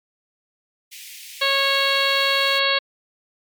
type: high-pass noise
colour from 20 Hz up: pink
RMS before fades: -39 dBFS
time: 0.91-2.6 s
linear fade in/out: 20 ms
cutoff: 2100 Hz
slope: 48 dB/octave
type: harmonic tone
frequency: 550 Hz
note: C#5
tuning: 14 cents flat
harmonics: 1 / 2 / 3 / 4 / 5 / 6 / 7 / 8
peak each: -25 / -25 / -25 / -25 / -25 / -25 / -25 / -25 dBFS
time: 1.41-2.79 s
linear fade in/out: 10 ms
effects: MP3 96 kbps